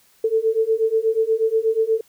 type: beating tone pair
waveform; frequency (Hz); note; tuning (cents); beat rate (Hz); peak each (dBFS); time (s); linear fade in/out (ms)
sine; 440.6 / 448.9; A4 / A4; +2 / +35; 8.3; -20 / -19; 0.24-2.01; 5
effects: white hiss -57 dBFS RMS until 2.08 s